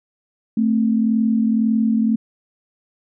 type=tone pair together; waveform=sine; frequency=221.4 / 263.3 Hz; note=A3 / C4; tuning=+11 / +11 cents; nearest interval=minor third; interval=300 cents; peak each=-15 / -22 dBFS; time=0.57-2.16 s; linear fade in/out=5 ms; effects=none